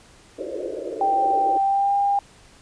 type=band-pass noise; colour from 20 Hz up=white; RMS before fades=-30 dBFS; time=0.38-1.58 s; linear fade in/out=10 ms; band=310 to 600 Hz; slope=96 dB/octave
type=tone with pitch glide; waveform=sine; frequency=784 to 802.3 Hz; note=G5 to G5; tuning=0 to +40 cents; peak=-17 dBFS; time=1.01-2.19 s; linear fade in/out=2 ms; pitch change=+40 cents; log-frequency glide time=1.63-1.95 s
effects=pink hiss -51 dBFS RMS until 2.61 s + resampled to 22050 Hz